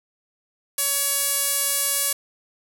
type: tone with band-pass filter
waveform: sawtooth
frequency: 563 Hz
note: C#5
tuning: 27 cents sharp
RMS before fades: -23 dBFS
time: 0.78-2.13 s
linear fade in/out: 5 ms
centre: 11000 Hz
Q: 1.8
effects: none